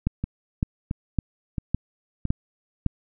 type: two click trains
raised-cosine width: 5 ms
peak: -9 / -14 dBFS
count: 6 / 4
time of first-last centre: 0.07-2.863 / 0.24-2.253 s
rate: 1.79 / 1.49 Hz
effects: none